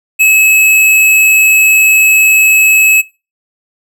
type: tone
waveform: square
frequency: 2582 Hz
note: E7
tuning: 37 cents flat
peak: -5 dBFS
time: 0.19-3.02 s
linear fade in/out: 20 ms
effects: noise-tail reverb RT60 0.3 s tail -23 dB re dry